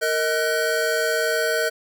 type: tone cluster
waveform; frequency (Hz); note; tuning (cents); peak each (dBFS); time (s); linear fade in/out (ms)
square; 461.2 / 629 / 1503; A#4 / D#5 / F#6; -19 / +19 / +27; -25; 0.01-1.7; 20
effects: none